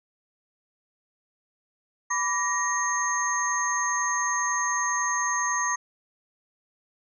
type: tone cluster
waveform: sine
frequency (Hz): 994 / 1164 / 1878 / 6410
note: B5 / D6 / A#6 / G8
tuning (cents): +11 / -16 / +12 / +38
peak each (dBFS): -29 / -30 / -29 / -28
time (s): 2.1-5.76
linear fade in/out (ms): 10
effects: none